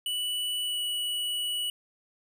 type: tone with pitch glide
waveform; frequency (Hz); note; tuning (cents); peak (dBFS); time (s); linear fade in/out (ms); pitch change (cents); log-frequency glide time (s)
square; 2960 to 2941; F#7 to F#7; 0 to -11; -29; 0.06-1.7; 2; -11; 0.63-0.8
effects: 11-bit